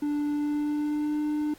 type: tone with pitch glide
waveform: triangle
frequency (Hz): 293.7 to 299.9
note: D4 to D4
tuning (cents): 0 to +36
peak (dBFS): -23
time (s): 0.02-1.54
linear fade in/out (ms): 5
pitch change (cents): +36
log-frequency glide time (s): 0.32-1.18
effects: pink hiss -55 dBFS RMS until 1.58 s + AAC 64 kbps